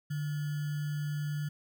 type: tone with sample-and-hold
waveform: sine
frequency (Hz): 148.3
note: D3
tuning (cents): +17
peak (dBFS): -31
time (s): 0.1-1.49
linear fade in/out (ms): 10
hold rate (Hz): 1575
effects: none